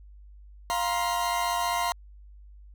40% pulse chord, F suspended fourth, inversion none, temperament equal with one note detuned, 698.5 / 951.4 / 1046.5 Hz, F5 / Bb5 / C6, 0 / +35 / 0 cents, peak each -29 / -29 / -29 dBFS, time 0.7-1.92 s, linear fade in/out 0 ms, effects added 50 Hz sine -46 dBFS peak until 2.74 s

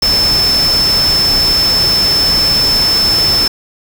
sine tone in noise, 5274 Hz, E8, in tune, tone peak -9 dBFS, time 0.02-3.48 s, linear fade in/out 5 ms, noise pink, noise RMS -19 dBFS, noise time 0.02-3.48 s, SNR +7 dB, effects none

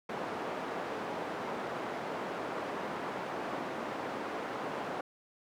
white band-pass noise, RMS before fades -38 dBFS, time 0.09-5.01 s, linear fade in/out 5 ms, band 220 to 940 Hz, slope 12 dB/octave, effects none

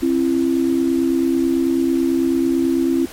sine tone pair together, 266.9 / 336 Hz, C4 / E4, +35 / +33 cents, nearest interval major third, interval 398 cents, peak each -17 / -17 dBFS, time 0.02-3.06 s, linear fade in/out 10 ms, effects pink hiss -37 dBFS RMS until 3.12 s + MP3 64 kbps

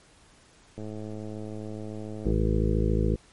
click train, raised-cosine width 2 ms, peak -25 dBFS, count 165, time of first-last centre 0.78-2.313 s, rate 107 Hz
harmonic tone, 54 Hz, A1, 32 cents flat, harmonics 1 / 2 / 3 / 4 / 6 / 7 / 8 / 9, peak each -25 / -28 / -30 / -31 / -33 / -33 / -34 / -35 dBFS, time 2.25-3.16 s, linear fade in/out 10 ms
effects pink hiss -57 dBFS RMS until 3.32 s + MP3 48 kbps

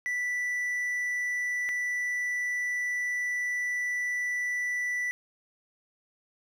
triangle tone pair in turn, 1971 / 1971 Hz, B6 / B6, -4 / -4 cents, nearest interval unison, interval 0 cents, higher neither, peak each -26 dBFS, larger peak neither, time 0.06-1.69 / 1.69-5.11 s, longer second, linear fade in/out 0 ms, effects none

